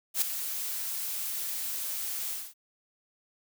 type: noise with ADSR envelope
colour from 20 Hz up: blue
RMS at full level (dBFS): -24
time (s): 0.14-2.54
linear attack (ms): 77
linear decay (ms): 7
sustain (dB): -10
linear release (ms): 230
effects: none